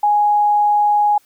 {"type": "tone", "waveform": "sine", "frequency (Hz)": 830.6, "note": "G#5", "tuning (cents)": 0, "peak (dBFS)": -11, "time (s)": [0.03, 1.18], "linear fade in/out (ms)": 5, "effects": ["white hiss -56 dBFS RMS until 1.25 s"]}